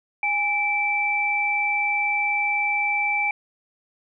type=tone pair together; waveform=sine; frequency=823 / 2328 Hz; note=G#5 / D7; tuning=-16 / -16 cents; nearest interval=octave + tritone; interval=1800 cents; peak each=-26 / -21 dBFS; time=0.23-3.31 s; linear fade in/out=2 ms; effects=none